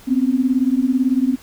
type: beating tone pair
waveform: sine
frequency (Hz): 249.8 / 267.8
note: B3 / C4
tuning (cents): +20 / +40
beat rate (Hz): 18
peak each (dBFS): -17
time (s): 0.07-1.36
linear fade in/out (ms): 20
effects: pink hiss -45 dBFS RMS until 1.42 s